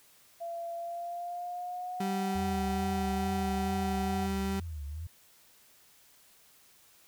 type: tone with pitch glide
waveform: sine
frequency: 680 to 745.8 Hz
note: F5 to F#5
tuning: -46 to +14 cents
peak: -35 dBFS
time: 0.4-4.27 s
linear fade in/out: 20 ms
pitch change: +160 cents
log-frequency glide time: 0.74-2.36 s
type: tone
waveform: 35% pulse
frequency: 194.5 Hz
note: G3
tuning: 13 cents flat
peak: -29 dBFS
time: 2-4.6 s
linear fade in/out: 5 ms
type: tone with vibrato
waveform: sine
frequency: 77.78 Hz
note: D#2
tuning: in tune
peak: -36 dBFS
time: 2.35-5.07 s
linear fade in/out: 5 ms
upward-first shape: triangle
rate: 2.3 Hz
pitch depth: 180 cents each way
effects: white hiss -61 dBFS RMS until 7.07 s